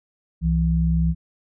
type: tone pair together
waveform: sine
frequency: 65.48 / 165 Hz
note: C2 / E3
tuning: +2 / +2 cents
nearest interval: octave + major third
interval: 1600 cents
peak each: -20 / -19 dBFS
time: 0.41-1.15 s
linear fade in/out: 50 ms
effects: none